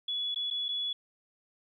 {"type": "tone with dropouts", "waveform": "sine", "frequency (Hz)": 3401, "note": "G#7", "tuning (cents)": 40, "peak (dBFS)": -30, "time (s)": [0.08, 0.93], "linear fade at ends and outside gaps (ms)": 5, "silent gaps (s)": [[0.346, 0.359], [0.503, 0.509], [0.684, 0.688]], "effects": ["12-bit"]}